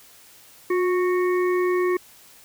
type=harmonic tone with a mistuned harmonic; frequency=368.4 Hz; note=F#4; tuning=7 cents flat; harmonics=1 / 3 / 5 / 6; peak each=-19 / -29 / -33 / -35 dBFS; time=0.7-1.97 s; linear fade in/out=5 ms; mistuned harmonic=1; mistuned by=-40 cents; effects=white hiss -50 dBFS RMS until 2.44 s